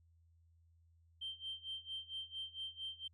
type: tone with tremolo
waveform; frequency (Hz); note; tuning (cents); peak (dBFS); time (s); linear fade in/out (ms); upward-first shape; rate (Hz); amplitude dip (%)
sine; 3136; G7; 0; -39; 1.21-3.08; 10; sine; 4.4; 90
effects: tanh soft clip ceiling -36 dBFS + added 83 Hz sine -66 dBFS peak until 3.13 s